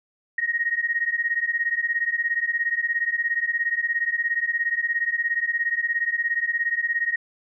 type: beating tone pair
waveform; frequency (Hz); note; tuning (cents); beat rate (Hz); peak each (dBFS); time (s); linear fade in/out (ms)
sine; 1864.7 / 1881.7; A#6 / A#6; 0 / +16; 17; -25 / -24; 0.38-7.16; 5
effects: none